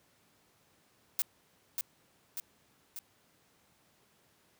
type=noise with echo; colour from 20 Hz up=blue; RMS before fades=-30 dBFS; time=1.19-1.22 s; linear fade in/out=0 ms; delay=590 ms; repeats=3; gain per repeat=-4 dB; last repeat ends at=2.99 s; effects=pink hiss -68 dBFS RMS until 4.59 s + high-pass 100 Hz 12 dB/octave